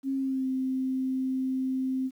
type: tone with pitch glide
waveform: sine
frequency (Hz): 270.1 to 261.2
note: C#4 to C4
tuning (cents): -45 to -3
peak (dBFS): -26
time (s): 0.03-2.11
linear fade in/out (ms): 50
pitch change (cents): -58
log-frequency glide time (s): 0.14-0.47
effects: 10-bit